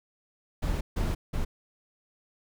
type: noise bursts at uneven times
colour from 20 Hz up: brown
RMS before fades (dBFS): -28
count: 3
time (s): 0.62-0.81 / 0.96-1.15 / 1.33-1.45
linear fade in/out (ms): 10
effects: none